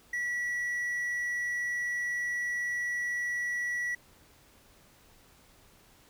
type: tone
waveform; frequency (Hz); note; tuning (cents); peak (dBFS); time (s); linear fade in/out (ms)
triangle; 1942; B6; -30; -28; 0.13-3.95; 5
effects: pink hiss -60 dBFS RMS until 6.09 s